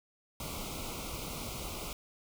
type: band-stop noise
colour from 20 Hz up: pink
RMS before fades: -40 dBFS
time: 0.4-1.93 s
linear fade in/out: 2 ms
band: 1400 to 2100 Hz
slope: 96 dB/octave
effects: none